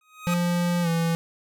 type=tone with exponential growth; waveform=25% pulse; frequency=1254 Hz; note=D#6; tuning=13 cents sharp; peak=-22 dBFS; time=0.01-0.34 s; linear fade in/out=2 ms; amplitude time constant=71 ms
type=tone with pitch glide; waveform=square; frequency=174.61 to 166.44 Hz; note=F3 to E3; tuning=0 to +17 cents; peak=-22 dBFS; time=0.27-1.15 s; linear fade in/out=0 ms; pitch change=-83 cents; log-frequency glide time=0.82-0.88 s
effects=none